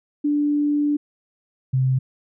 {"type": "tone pair in turn", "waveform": "sine", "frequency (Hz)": [293, 130.52], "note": ["D4", "C3"], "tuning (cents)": [-4, -4], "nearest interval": "octave + major second", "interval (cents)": 1400, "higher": "first", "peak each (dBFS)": [-17, -16], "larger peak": "second", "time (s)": [[0.24, 0.97], [1.73, 1.99]], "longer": "first", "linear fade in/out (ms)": 10, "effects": []}